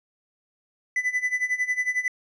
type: tone with tremolo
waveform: triangle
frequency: 1998 Hz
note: B6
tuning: 20 cents sharp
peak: -18 dBFS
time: 0.96-2.08 s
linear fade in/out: 2 ms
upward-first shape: sine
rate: 11 Hz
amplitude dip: 85%
effects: resampled to 22050 Hz